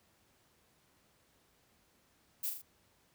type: noise with echo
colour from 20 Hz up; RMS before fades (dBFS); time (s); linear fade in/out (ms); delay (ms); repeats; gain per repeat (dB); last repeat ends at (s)
violet; -36; 2.43-2.5; 10; 40; 3; -5; 2.62
effects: pink hiss -70 dBFS RMS until 3.14 s + high-pass 60 Hz 12 dB/octave